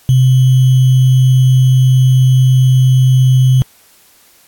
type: tone with sample-and-hold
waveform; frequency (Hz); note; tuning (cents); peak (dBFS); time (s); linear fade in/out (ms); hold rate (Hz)
sine; 129.2; C3; -21; -5; 0.09-3.62; 0; 3150
effects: white hiss -47 dBFS RMS until 4.47 s + AAC 64 kbps